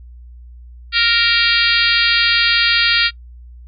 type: harmonic tone with a mistuned harmonic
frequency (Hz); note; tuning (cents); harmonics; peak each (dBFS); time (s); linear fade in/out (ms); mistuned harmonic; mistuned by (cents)
466.2; A#4; 0; 3 / 4 / 5 / 6 / 7 / 8 / 9 / 10; -20 / -20 / -20 / -20 / -20 / -20 / -20 / -20; 0.92-3.11; 50; 6; -22
effects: noise-tail reverb RT60 0.1 s tail -23 dB re dry + added 60 Hz sine -35 dBFS peak until 3.67 s